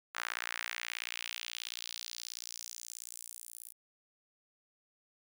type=tone with high-pass filter sweep; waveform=sawtooth; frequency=58.5 Hz; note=A#1; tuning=7 cents sharp; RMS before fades=-43 dBFS; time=0.14-3.73 s; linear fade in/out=20 ms; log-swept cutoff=1400 to 11000 Hz; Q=1.9; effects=none